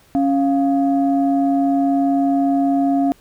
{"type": "tone pair together", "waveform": "sine", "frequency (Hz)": [276.5, 698.5], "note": ["C#4", "F5"], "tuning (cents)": [-4, 0], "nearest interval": "octave + major third", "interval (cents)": 1604, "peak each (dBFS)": [-14, -19], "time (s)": [0.15, 3.12], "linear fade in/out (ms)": 0, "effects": ["tanh soft clip ceiling -7 dBFS", "pink hiss -53 dBFS RMS until 3.2 s"]}